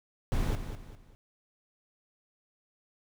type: noise with echo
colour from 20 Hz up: brown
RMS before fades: -28 dBFS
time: 0.32-0.55 s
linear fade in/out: 0 ms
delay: 200 ms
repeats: 3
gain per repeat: -9 dB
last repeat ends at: 1.15 s
effects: none